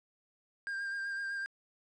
triangle tone with vibrato, 1598 Hz, G6, 33 cents sharp, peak -33 dBFS, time 0.67-1.46 s, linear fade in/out 0 ms, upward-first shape sine, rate 7.9 Hz, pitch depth 23 cents each way, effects resampled to 22050 Hz + 11-bit

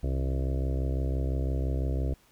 harmonic tone, 65.9 Hz, C2, 13 cents sharp, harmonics 1 / 2 / 4 / 5 / 6 / 7 / 8 / 9 / 10, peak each -27 / -33 / -39 / -41 / -43 / -44 / -45 / -46 / -47 dBFS, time 0.03-2.14 s, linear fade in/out 5 ms, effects pink hiss -62 dBFS RMS until 2.31 s

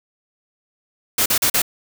white noise bursts, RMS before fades -17 dBFS, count 4, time 1.18-1.619 s, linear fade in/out 5 ms, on 79 ms, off 41 ms, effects none

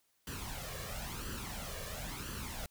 pink noise with flanger, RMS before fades -42 dBFS, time 0.27-2.66 s, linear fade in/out 2 ms, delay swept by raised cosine 0.66 to 1.76 ms, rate 0.98 Hz, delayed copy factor +0.65, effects white hiss -75 dBFS RMS until 2.7 s

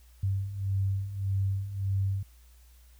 sine beating tone pair, 96.3 / 98 Hz, G2 / G2, -30 / 0 cents, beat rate 1.7 Hz, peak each -33 / -28 dBFS, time 0.23-2.23 s, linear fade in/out 5 ms, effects added 60 Hz sine -53 dBFS peak until 2.99 s + white hiss -64 dBFS RMS until 2.99 s

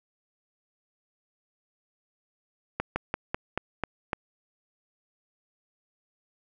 slowing click train, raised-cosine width 0.5 ms, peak -12 dBFS, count 7, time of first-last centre 2.8-4.132 s, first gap 160 ms, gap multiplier 1.13, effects none

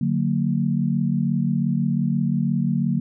sine chord, D augmented, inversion none, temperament just, 146.83 / 183.54 / 229.4 Hz, D3 / F#3 / A#3, 0 / -14 / -28 cents, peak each -23 dBFS, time 0.01-3 s, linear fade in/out 5 ms, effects none

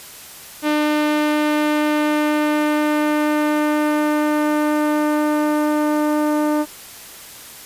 sawtooth tone with low-pass filter sweep, 300.7 Hz, D4, 41 cents sharp, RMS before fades -18 dBFS, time 0.62-6.66 s, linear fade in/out 50 ms, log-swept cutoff 3500 to 1100 Hz, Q 0.92, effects white hiss -38 dBFS RMS until 7.65 s + resampled to 32000 Hz

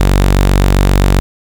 sawtooth tone, 47.56 Hz, F#1, 48 cents sharp, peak -3 dBFS, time 0-1.2 s, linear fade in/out 0 ms, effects 7-bit

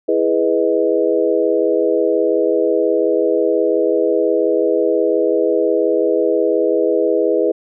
sine chord, E major seventh, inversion none, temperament equal with one note detuned, 329.6 / 415.3 / 493.9 / 626.9 Hz, E4 / G#4 / B4 / D#5, 0 / 0 / 0 / +13 cents, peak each -19 / -17 / -17 / -21 dBFS, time 0.08-7.52 s, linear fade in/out 10 ms, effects none

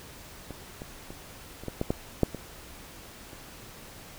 clicks, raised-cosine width 2 ms, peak -25 / -25 / -27 / -28 / -19 / -14 / -12 / -7 / -22 / -30 dBFS, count 10, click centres 0.507 / 0.819 / 1.105 / 1.636 / 1.683 / 1.814 / 1.905 / 2.233 / 2.347 / 3.332 s, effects pink hiss -47 dBFS RMS until 4.18 s

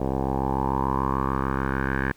10% pulse tone with low-pass filter sweep, 66.8 Hz, C2, 36 cents sharp, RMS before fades -25 dBFS, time 0-2.12 s, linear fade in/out 5 ms, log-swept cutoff 670 to 1700 Hz, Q 5.4, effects pink hiss -57 dBFS RMS until 2.16 s

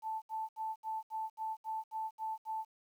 sine tone bursts, 880 Hz, A5, in tune, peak -35 dBFS, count 10, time 0.02-2.65 s, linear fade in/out 50 ms, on 200 ms, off 70 ms, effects 11-bit

